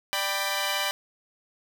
10% pulse chord, G major, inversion second, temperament equal with one note detuned, 592.4 / 784 / 987.8 Hz, D5 / G5 / B5, +15 / 0 / 0 cents, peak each -22 dBFS, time 0.13-0.91 s, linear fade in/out 0 ms, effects none

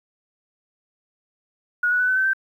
sine tone with pitch steps, 1451 / 1472.1 / 1493.5 / 1515.2 / 1537.3 / 1559.6 Hz, F#6 / F#6 / F#6 / F#6 / G6 / G6, -34 / -9 / +16 / +41 / -34 / -9 cents, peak -17 dBFS, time 1.83-2.334 s, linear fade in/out 5 ms, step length 84 ms, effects 9-bit

